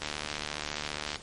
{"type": "click train", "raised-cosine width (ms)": 0.2, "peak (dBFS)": -15, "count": 86, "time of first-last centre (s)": [0.02, 1.158], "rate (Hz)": 74.7, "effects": ["pink hiss -48 dBFS RMS until 1.22 s", "MP3 48 kbps"]}